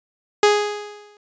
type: tone with exponential decay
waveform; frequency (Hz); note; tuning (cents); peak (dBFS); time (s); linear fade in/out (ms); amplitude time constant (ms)
sawtooth; 415.3; G#4; 0; -6; 0.43-1.17; 2; 160
effects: resampled to 16000 Hz